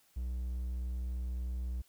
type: tone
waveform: triangle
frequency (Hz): 61.74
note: B1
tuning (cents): 0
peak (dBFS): -32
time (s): 0.16-1.82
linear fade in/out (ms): 10
effects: white hiss -68 dBFS RMS until 1.88 s